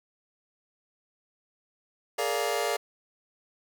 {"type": "chord", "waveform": "sawtooth", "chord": "Bb dominant seventh", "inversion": "third", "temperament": "just", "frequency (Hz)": [419.5, 466.2, 582.7, 699.2], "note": ["Ab4", "Bb4", "D5", "F5"], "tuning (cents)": [17, 0, -14, 2], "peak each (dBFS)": -28, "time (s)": [2.18, 2.77], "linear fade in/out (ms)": 10, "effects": []}